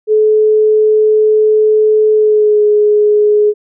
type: tone with pitch glide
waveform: sine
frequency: 430 to 419.5 Hz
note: A4 to G#4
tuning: -40 to +17 cents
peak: -6 dBFS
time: 0.07-3.54 s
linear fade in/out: 50 ms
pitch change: -43 cents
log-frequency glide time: 2.13-2.63 s
effects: none